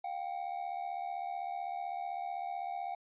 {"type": "ring-modulated tone", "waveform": "triangle", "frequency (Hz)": 748, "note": "F#5", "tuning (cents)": 19, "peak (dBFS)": -31, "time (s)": [0.04, 2.95], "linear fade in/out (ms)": 5, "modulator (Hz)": 37.9, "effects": ["resampled to 8000 Hz"]}